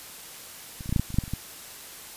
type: clicks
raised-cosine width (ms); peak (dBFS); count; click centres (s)
5; -25 / -27 / -18 / -13 / -10 / -11 / -26 / -19 / -8 / -23 / -28 / -16; 12; 0.808 / 0.859 / 0.893 / 0.926 / 0.962 / 0.996 / 1.104 / 1.143 / 1.186 / 1.238 / 1.279 / 1.336
effects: white hiss -43 dBFS RMS until 2.16 s + resampled to 32000 Hz